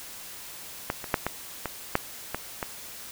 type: clicks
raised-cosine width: 0.5 ms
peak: -11 / -20 / -6 / -11 / -14 / -6 / -13 / -14 dBFS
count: 8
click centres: 0.901 / 1.042 / 1.142 / 1.266 / 1.657 / 1.954 / 2.346 / 2.628 s
effects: white hiss -42 dBFS RMS until 3.11 s